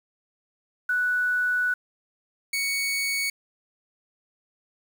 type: tone pair in turn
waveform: sine / sawtooth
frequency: 1480 / 2228 Hz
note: F#6 / C#7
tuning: 0 / +8 cents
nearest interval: perfect fifth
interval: 708 cents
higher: second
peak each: -21 dBFS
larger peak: neither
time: 0.89-1.74 / 2.53-3.3 s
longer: first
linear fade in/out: 5 ms
effects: 8-bit